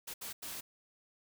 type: noise bursts at uneven times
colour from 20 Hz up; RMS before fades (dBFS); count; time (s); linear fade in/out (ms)
white; -43; 3; 0.07-0.14 / 0.21-0.33 / 0.42-0.61; 10
effects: none